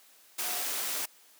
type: tone in noise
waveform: sine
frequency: 723 Hz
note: F#5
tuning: 40 cents flat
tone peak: -44 dBFS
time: 0.43-0.63 s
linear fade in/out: 10 ms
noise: white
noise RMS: -33 dBFS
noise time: 0.38-1.06 s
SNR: -14 dB
effects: white hiss -59 dBFS RMS until 1.39 s + high-pass 300 Hz 12 dB/octave